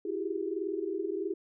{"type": "tone cluster", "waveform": "sine", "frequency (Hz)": [329, 368, 387, 410], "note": ["E4", "F#4", "G4", "G#4"], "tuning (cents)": [-3, -9, -22, -22], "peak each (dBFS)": [-36, -38, -36, -36], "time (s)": [0.05, 1.34], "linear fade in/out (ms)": 5, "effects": []}